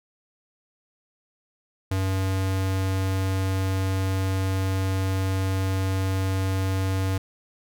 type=tone; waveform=square; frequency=95.3 Hz; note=G2; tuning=48 cents flat; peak=-23 dBFS; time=1.91-7.18 s; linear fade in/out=5 ms; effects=none